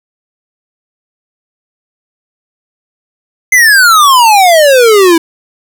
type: exponential sweep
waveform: square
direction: down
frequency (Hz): 2093 to 322.5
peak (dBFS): -3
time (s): 3.52-5.18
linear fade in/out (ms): 5
effects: none